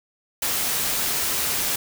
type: noise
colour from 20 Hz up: white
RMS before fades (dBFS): -24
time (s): 0.42-1.76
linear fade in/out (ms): 5
effects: none